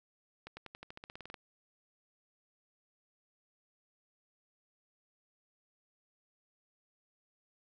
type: accelerating click train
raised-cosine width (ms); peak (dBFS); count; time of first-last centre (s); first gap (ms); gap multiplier
0.3; -30; 14; 0.47-1.342; 100; 0.93
effects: none